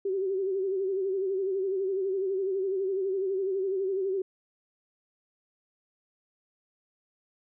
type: tone with vibrato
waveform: sine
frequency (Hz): 384.3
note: G4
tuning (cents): -34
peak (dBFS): -26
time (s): 0.05-4.22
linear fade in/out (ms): 5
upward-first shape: sine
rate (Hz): 12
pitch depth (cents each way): 65
effects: none